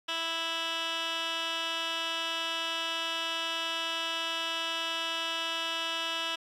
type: tone with band-pass filter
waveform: 15% pulse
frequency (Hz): 329.6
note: E4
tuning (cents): 0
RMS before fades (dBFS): -33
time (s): 0.08-6.36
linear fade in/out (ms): 10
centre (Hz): 2800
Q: 2.2
effects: 10-bit